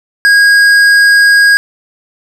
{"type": "tone with tanh clipping", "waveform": "triangle", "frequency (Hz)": 1638, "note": "G#6", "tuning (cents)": -24, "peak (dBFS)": -5, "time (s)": [0.25, 1.57], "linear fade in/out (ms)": 0, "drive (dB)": 15, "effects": []}